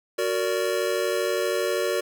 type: chord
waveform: square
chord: Gb augmented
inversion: none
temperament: just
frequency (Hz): 370 / 462.5 / 578.1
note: Gb4 / Bb4 / D5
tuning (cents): 0 / -14 / -27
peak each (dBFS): -28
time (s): 0.18-2.01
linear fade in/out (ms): 10
effects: none